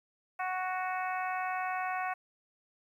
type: harmonic tone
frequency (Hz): 370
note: F#4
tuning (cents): 0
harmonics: 2 / 3 / 4 / 5 / 6 / 7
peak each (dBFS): -34 / -38 / -40 / -42 / -44 / -45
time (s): 0.39-2.14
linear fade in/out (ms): 10
effects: 11-bit